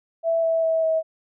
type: tone with pitch steps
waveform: sine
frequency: 661 / 654.9 / 648.9 / 642.9 Hz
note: E5 / E5 / E5 / E5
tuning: +5 / -11 / -27 / -43 cents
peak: -18 dBFS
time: 0.23-1.03 s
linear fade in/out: 50 ms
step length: 200 ms
effects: none